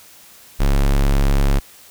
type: tone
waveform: square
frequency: 34.65 Hz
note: C#1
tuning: in tune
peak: -13 dBFS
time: 0.59-1.6 s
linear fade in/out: 20 ms
effects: white hiss -45 dBFS RMS until 1.9 s